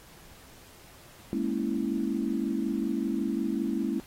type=chord; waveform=sine; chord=A# half-diminished seventh; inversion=third; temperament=equal; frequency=207.7 / 233.1 / 277.2 / 329.6 Hz; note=G#3 / A#3 / C#4 / E4; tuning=0 / 0 / 0 / 0 cents; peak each=-32 dBFS; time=1.33-4 s; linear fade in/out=0 ms; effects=pink hiss -53 dBFS RMS until 4.06 s + AAC 48 kbps